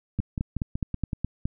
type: two click trains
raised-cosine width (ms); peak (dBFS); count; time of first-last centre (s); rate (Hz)
5; -16 / -14; 6 / 7; 0.19-1.132 / 0.2-1.455; 5.31 / 4.78
effects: none